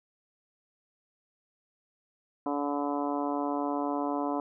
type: harmonic tone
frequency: 144 Hz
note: D3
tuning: 34 cents flat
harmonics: 2 / 3 / 4 / 5 / 6 / 7 / 8 / 9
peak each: -31 / -38 / -37 / -35 / -40 / -36 / -47 / -45 dBFS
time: 2.46-4.4 s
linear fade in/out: 2 ms
effects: none